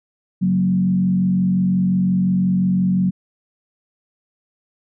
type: tone with frequency modulation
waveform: sine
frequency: 185 Hz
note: F#3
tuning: in tune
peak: -14 dBFS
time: 0.41-3.11 s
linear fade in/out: 20 ms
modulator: 45.7 Hz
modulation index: 0.62
effects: none